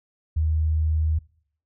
sine tone, 78.4 Hz, D#2, 14 cents sharp, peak -19 dBFS, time 0.36-1.19 s, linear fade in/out 10 ms, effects noise-tail reverb RT60 0.6 s tail -23 dB re dry

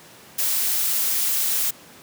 blue noise, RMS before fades -22 dBFS, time 0.38-1.71 s, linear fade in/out 10 ms, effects pink hiss -46 dBFS RMS until 2.02 s + high-pass 150 Hz 12 dB/octave

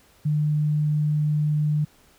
sine tone, 150.5 Hz, D3, 43 cents sharp, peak -19 dBFS, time 0.25-1.85 s, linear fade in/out 10 ms, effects pink hiss -57 dBFS RMS until 2.18 s

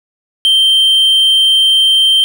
triangle tone, 3136 Hz, G7, in tune, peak -5 dBFS, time 0.45-2.24 s, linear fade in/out 0 ms, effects none

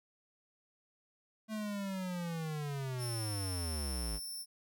square linear sweep, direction down, 220 to 48.9 Hz, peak -37 dBFS, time 1.48-4.2 s, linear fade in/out 50 ms
15% pulse tone, 5370 Hz, E8, 31 cents sharp, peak -35 dBFS, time 2.98-4.46 s, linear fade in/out 50 ms
effects none

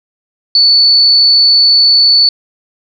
sine tone, 4467 Hz, C#8, 12 cents sharp, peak -4 dBFS, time 0.55-2.29 s, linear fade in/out 2 ms, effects none

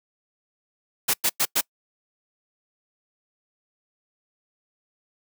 white noise bursts, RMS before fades -21 dBFS, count 4, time 1.08-1.612 s, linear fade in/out 10 ms, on 58 ms, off 100 ms, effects noise-tail reverb RT60 0.1 s tail -26 dB re dry + high-pass 150 Hz 12 dB/octave

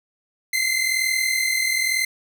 sawtooth tone pair together, 2052 / 2093 Hz, C7 / C7, -34 / 0 cents, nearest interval unison, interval 34 cents, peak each -19 dBFS, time 0.53-2.05 s, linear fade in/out 5 ms, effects none

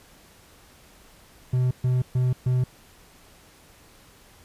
triangle tone bursts, 126.5 Hz, B2, 42 cents sharp, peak -17 dBFS, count 4, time 1.53-2.64 s, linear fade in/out 5 ms, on 180 ms, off 130 ms, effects pink hiss -53 dBFS RMS until 4.44 s + resampled to 32000 Hz

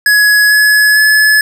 square tone with pitch steps, 1683 / 1698.6 / 1714.4 Hz, G#6 / G#6 / A6, +23 / +39 / -45 cents, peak -6 dBFS, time 0.06-1.41 s, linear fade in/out 2 ms, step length 450 ms, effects none

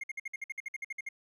triangle tone bursts, 2136 Hz, C7, 35 cents sharp, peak -33 dBFS, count 14, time 0.01-1.089 s, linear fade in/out 5 ms, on 26 ms, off 55 ms, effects none

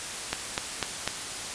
click train, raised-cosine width 0.2 ms, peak -8 dBFS, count 4, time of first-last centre 0.33-1.076 s, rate 4.02 Hz, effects white hiss -35 dBFS RMS until 1.54 s + resampled to 22050 Hz

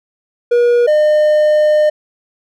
triangle tone pair in turn, 480 / 606.3 Hz, B4 / D#5, -49 / -45 cents, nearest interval major third, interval 404 cents, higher second, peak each -6 dBFS, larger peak neither, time 0.51-0.87 / 0.87-1.9 s, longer second, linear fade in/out 10 ms, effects none

